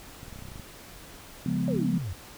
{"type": "clicks", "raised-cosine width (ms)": 5, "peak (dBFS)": -31, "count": 11, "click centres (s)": [0.231, 0.282, 0.327, 0.36, 0.39, 0.424, 0.454, 0.486, 0.518, 0.559, 0.597]}
{"type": "chord", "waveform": "sine", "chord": "C# dominant seventh", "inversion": "none", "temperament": "equal", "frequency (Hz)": [138.59, 174.61, 207.7, 246.9], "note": ["C#3", "E#3", "G#3", "B3"], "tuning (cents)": [0, 0, 0, 0], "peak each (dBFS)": [-32, -29, -31, -30], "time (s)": [1.46, 1.98], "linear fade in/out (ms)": 2}
{"type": "exponential sweep", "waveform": "sine", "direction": "down", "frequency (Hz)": [585, 81.6], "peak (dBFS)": -30, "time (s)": [1.68, 2.13], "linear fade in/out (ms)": 0}
{"effects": ["pink hiss -47 dBFS RMS until 2.37 s"]}